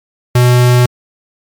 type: tone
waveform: square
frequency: 123.47 Hz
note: B2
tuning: in tune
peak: -6 dBFS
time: 0.35-0.86 s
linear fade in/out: 5 ms
effects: MP3 96 kbps